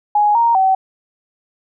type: tone with pitch steps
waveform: sine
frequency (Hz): 833 / 932 / 763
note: G#5 / A#5 / G5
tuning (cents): +5 / -1 / -47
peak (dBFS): -10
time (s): 0.15-0.75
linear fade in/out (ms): 5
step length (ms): 200
effects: none